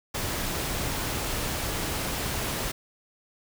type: noise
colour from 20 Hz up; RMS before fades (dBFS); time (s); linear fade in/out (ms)
pink; -30; 0.14-2.72; 10
effects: none